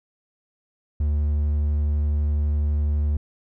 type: tone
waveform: triangle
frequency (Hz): 74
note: D2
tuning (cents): +14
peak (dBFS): -17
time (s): 1-3.17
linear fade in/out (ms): 5
effects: none